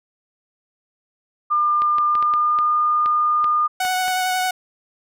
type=tone with pitch glide; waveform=sine; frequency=1201 to 1215 Hz; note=D6 to D#6; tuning=+38 to -42 cents; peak=-15 dBFS; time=1.5-3.68 s; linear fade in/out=20 ms; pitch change=+20 cents; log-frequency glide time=2.06-2.71 s
type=clicks; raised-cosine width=0.3 ms; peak=-16 dBFS; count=10; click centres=1.82 / 1.984 / 2.153 / 2.226 / 2.338 / 2.588 / 3.06 / 3.443 / 3.851 / 4.081 s
type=tone with vibrato; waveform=sawtooth; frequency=740 Hz; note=F#5; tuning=in tune; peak=-15 dBFS; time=3.8-4.51 s; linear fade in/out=5 ms; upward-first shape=triangle; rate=11 Hz; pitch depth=17 cents each way
effects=none